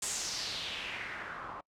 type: noise with low-pass filter sweep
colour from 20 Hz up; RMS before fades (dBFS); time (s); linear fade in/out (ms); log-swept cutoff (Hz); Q
white; -39; 0.02-1.61; 5; 8200 to 1000; 3
effects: noise-tail reverb RT60 0.1 s tail -24 dB re dry